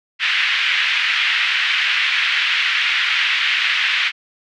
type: band-pass noise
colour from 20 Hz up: pink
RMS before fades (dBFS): -18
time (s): 0.19-4.12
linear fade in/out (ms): 50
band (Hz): 1800 to 3200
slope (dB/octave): 24
effects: none